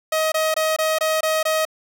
sawtooth tone bursts, 631 Hz, D#5, 24 cents sharp, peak -14 dBFS, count 7, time 0.12-1.652 s, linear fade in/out 5 ms, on 200 ms, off 22 ms, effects none

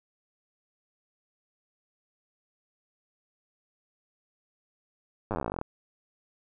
slowing click train, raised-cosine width 1 ms, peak -17 dBFS, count 20, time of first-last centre 5.31-5.614 s, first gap 9 ms, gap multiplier 1.06, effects none

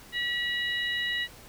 harmonic tone, 966 Hz, B5, 39 cents flat, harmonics 2 / 3 / 4, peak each -29 / -33 / -35 dBFS, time 0.12-1.28 s, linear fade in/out 50 ms, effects pink hiss -50 dBFS RMS until 1.48 s

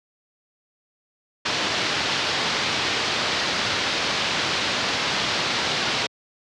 white low-pass noise, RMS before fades -24 dBFS, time 1.45-6.07 s, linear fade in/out 10 ms, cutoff 4800 Hz, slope 24 dB/octave, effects high-pass 100 Hz 12 dB/octave + low-pass 8000 Hz 12 dB/octave

